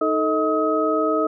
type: tone cluster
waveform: sine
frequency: 311.7 / 439.8 / 631 / 1270 Hz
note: D#4 / A4 / D#5 / D#6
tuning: +3 / -1 / +24 / +35 cents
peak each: -23 dBFS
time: 0.01-1.27 s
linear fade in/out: 5 ms
effects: none

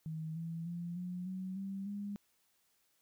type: tone with pitch steps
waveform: sine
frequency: 158.7 / 165.34 / 172.27 / 179.48 / 186.99 / 194.82 / 203 Hz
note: D#3 / E3 / F3 / F3 / F#3 / G3 / G#3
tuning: +35 / +6 / -23 / +48 / +19 / -10 / -39 cents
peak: -38 dBFS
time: 0.06-2.16 s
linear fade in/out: 0 ms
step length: 300 ms
effects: white hiss -75 dBFS RMS until 3.01 s

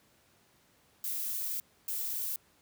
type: noise bursts at uneven times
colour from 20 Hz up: violet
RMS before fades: -35 dBFS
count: 2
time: 1.04-1.6 / 1.88-2.36 s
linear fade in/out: 2 ms
effects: pink hiss -66 dBFS RMS until 2.61 s + high-pass 80 Hz 12 dB/octave

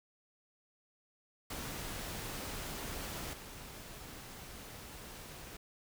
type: noise with level steps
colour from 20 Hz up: pink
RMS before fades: -42 / -49 dBFS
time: 1.5-5.57 s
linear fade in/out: 5 ms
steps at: 3.33 s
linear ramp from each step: 5 ms
effects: none

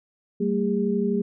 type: tone cluster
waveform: sine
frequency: 192.7 / 224.7 / 405.1 Hz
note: G3 / A3 / G#4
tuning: -29 / +37 / -43 cents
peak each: -25 dBFS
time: 0.4-1.22 s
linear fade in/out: 10 ms
effects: none

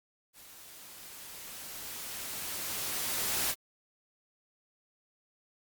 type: noise with level ramp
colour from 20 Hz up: white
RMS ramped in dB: -53 to -30 dBFS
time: 0.33-3.55 s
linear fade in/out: 50 ms
effects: Opus 48 kbps

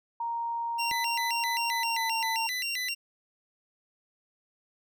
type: tone with pitch glide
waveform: sine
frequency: 932.3 to 902.1 Hz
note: A#5 to A5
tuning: 0 to +43 cents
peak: -29 dBFS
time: 0.2-2.47 s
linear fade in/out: 5 ms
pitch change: -57 cents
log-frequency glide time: 1.71-2.14 s
type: tone with vibrato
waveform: 25% pulse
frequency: 2349 Hz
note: D7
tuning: in tune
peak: -26 dBFS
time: 0.78-2.95 s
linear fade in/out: 20 ms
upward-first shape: square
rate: 3.8 Hz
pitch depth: 280 cents each way
type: click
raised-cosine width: 2 ms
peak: -33 dBFS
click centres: 0.914 s
effects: none

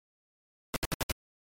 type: noise bursts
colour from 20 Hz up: pink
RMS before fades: -29 dBFS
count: 5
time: 0.74-1.118 s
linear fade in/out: 0 ms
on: 22 ms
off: 67 ms
effects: MP3 64 kbps

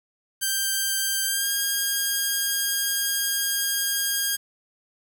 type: tone with pitch glide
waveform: 5% pulse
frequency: 1574 to 1621.1 Hz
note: G6 to G#6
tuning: +7 to -42 cents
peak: -12 dBFS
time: 0.41-4.37 s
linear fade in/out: 20 ms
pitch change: +51 cents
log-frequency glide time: 1.24-1.49 s
effects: 8-bit

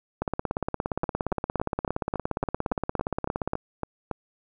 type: two click trains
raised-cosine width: 1 ms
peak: -14 / -12 dBFS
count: 12 / 58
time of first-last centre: 1.04-4.113 / 0.22-3.534 s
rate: 3.58 / 17.2 Hz
effects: none

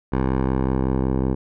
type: tone with low-pass filter sweep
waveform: 10% pulse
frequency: 65.41 Hz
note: C2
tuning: in tune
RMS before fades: -21 dBFS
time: 0.12-1.35 s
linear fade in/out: 10 ms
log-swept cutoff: 1300 to 610 Hz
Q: 0.85
effects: none

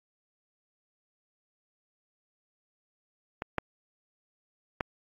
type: clicks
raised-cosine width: 0.5 ms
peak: -18 / -12 / -13 dBFS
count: 3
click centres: 3.421 / 3.583 / 4.808 s
effects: AAC 32 kbps

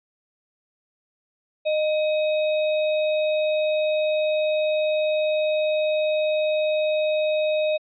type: tone with sample-and-hold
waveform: sine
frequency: 615 Hz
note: D#5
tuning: 20 cents flat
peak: -19 dBFS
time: 1.65-7.78 s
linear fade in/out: 20 ms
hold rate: 3150 Hz
effects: resampled to 11025 Hz

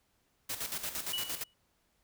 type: noise with tremolo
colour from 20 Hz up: white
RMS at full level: -36 dBFS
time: 0.49-1.44 s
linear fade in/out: 10 ms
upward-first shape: square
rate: 8.7 Hz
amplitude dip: 65%
type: tone with exponential decay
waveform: triangle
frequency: 2939 Hz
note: F#7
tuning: 12 cents flat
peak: -29 dBFS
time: 1.13-1.54 s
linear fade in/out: 5 ms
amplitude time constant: 87 ms
effects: pink hiss -74 dBFS RMS until 2.03 s

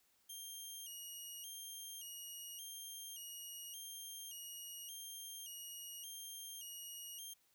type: tone with vibrato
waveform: 10% pulse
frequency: 3032 Hz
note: F#7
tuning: 42 cents sharp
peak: -40 dBFS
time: 0.29-7.34 s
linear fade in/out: 10 ms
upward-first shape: square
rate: 0.87 Hz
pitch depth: 88 cents each way
effects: white hiss -75 dBFS RMS until 7.54 s

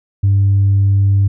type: tone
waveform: sine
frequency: 98.9 Hz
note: G2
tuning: 16 cents sharp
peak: -7 dBFS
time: 0.23-1.28 s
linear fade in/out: 10 ms
effects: tanh soft clip ceiling -6 dBFS

